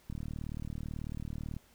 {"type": "click train", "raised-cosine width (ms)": 5, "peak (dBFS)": -27, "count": 57, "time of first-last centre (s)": [0.1, 1.566], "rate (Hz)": 38.2, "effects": ["pink hiss -64 dBFS RMS until 1.74 s"]}